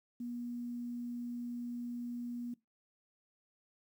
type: tone with quantisation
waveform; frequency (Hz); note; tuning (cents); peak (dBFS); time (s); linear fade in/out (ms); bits
sine; 240.6; B3; -45; -38; 0.2-2.54; 5; 11
effects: noise-tail reverb RT60 0.2 s tail -20 dB re dry